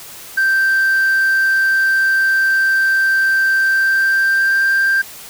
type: tone with pitch glide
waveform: sine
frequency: 1565 to 1580.4 Hz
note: G6 to G6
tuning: -3 to +14 cents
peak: -9 dBFS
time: 0.37-5.02 s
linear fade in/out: 10 ms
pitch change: +17 cents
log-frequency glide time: 3.67-4.66 s
effects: tanh soft clip ceiling -10 dBFS + white hiss -35 dBFS RMS until 5.29 s